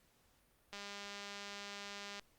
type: click train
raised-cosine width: 0.2 ms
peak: -30 dBFS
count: 297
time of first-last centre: 0.73-2.195 s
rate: 202 Hz
effects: pink hiss -72 dBFS RMS until 2.38 s + Opus 48 kbps